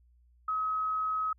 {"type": "tone", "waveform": "sine", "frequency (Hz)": 1275, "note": "D#6", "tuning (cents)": 42, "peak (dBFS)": -28, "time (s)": [0.48, 1.33], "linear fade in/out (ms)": 5, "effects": ["added 60 Hz sine -60 dBFS peak until 1.38 s"]}